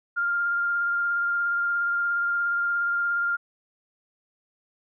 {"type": "tone with vibrato", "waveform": "sine", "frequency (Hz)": 1400, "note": "F6", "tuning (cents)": 4, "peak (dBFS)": -22, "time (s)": [0.16, 3.37], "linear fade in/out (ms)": 20, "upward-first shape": "triangle", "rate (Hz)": 17, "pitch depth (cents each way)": 14, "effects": []}